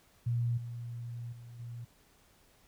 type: tone with level steps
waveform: sine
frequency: 118.8 Hz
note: A#2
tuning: 33 cents sharp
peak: -28 / -38 / -46 / -40 dBFS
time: 0.26-1.85 s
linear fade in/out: 10 ms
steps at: 0.57 / 1.32 / 1.59 s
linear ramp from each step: 10 ms
effects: pink hiss -65 dBFS RMS until 2.67 s